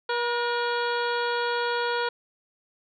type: harmonic tone with a mistuned harmonic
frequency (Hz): 478.8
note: A#4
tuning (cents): +46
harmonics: 1 / 2 / 3 / 4 / 5 / 6 / 7 / 8 / 9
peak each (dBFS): -28 / -29 / -30 / -39 / -41 / -43 / -38 / -42 / -39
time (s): 0.09-2.09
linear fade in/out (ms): 5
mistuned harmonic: 4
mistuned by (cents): -56
effects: none